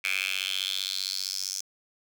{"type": "tone with high-pass filter sweep", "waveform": "10% pulse", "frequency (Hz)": 95.3, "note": "G2", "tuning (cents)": -48, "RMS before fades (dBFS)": -31, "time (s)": [0.04, 1.61], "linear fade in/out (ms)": 5, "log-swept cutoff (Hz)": [2300, 5900], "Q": 4.9, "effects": []}